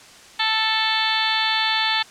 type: harmonic tone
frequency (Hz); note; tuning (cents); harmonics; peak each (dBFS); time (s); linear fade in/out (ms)
440; A4; 0; 2 / 3 / 4 / 5 / 6 / 7 / 8 / 9 / 10; -25 / -30 / -25 / -29 / -29 / -29 / -24 / -30 / -28; 0.39-2.03; 10
effects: white hiss -45 dBFS RMS until 2.1 s + low-pass 7000 Hz 12 dB/octave